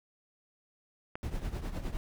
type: click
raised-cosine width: 0.5 ms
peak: -22 dBFS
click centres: 1.155 s
type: noise with tremolo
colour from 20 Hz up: brown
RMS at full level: -33 dBFS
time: 1.23-1.97 s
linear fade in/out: 0 ms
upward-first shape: triangle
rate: 9.8 Hz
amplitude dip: 75%
effects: none